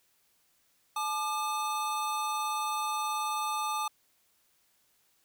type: tone pair together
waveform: square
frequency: 859.8 / 1200 Hz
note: A5 / D6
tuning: -40 / +37 cents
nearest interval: tritone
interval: 577 cents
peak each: -34 / -33 dBFS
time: 0.96-3.88 s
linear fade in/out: 5 ms
effects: white hiss -70 dBFS RMS until 5.24 s